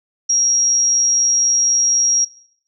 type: tone with amplitude modulation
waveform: sine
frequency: 5640 Hz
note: F8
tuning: 16 cents sharp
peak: -11 dBFS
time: 0.29-2.25 s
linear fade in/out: 10 ms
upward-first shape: sine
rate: 124 Hz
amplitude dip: 35%
effects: noise-tail reverb RT60 0.7 s tail -18 dB re dry